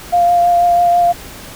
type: tone with vibrato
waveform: sine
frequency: 698.5 Hz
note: F5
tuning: in tune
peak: -8 dBFS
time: 0.12-1.13 s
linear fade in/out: 20 ms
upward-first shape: triangle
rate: 6.1 Hz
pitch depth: 16 cents each way
effects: pink hiss -33 dBFS RMS until 1.55 s

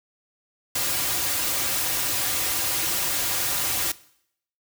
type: noise with comb filter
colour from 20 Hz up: white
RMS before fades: -25 dBFS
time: 0.75-3.92 s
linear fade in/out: 5 ms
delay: 4.6 ms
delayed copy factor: -0.7
effects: noise-tail reverb RT60 0.7 s tail -20 dB re dry

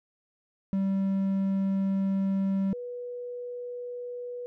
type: tone pair in turn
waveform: triangle / sine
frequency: 194 / 488.8 Hz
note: G3 / B4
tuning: -18 / -18 cents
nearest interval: octave + major third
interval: 1600 cents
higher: second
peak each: -22 / -34 dBFS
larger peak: first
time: 0.73-2.73 / 2.73-4.46 s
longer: first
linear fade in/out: 0 ms
effects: none

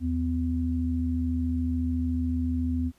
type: tone pair together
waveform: sine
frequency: 79.6 / 252.7 Hz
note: D#2 / B3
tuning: +40 / +40 cents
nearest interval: octave + minor sixth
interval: 2000 cents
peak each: -27 dBFS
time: 0-2.92 s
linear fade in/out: 50 ms
effects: pink hiss -64 dBFS RMS until 2.98 s + resampled to 32000 Hz

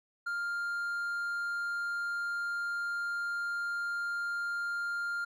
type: tone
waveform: triangle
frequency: 1400 Hz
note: F6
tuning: 4 cents sharp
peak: -30 dBFS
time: 0.26-5.25 s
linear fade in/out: 10 ms
effects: none

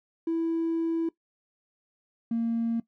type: tone pair in turn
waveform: triangle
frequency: 329.6 / 230.4 Hz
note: E4 / A#3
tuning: 0 / -20 cents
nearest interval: tritone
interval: 620 cents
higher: first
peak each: -21 dBFS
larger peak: neither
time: 0.27-1.09 / 2.31-2.8 s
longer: first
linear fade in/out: 5 ms
effects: noise-tail reverb RT60 0.1 s tail -21 dB re dry + tanh soft clip ceiling -22 dBFS

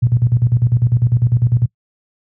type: tone with tremolo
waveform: sine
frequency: 120 Hz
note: B2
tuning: 49 cents flat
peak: -8 dBFS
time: 0.02-1.66 s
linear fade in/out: 10 ms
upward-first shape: square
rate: 10 Hz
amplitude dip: 80%
effects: noise-tail reverb RT60 0.1 s tail -24 dB re dry + high-pass 60 Hz 12 dB/octave

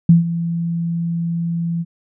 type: tone with ADSR envelope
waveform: sine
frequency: 168.6 Hz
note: E3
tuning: 39 cents sharp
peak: -4 dBFS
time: 0.09-1.85 s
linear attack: 4 ms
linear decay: 140 ms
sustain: -14 dB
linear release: 40 ms
effects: none

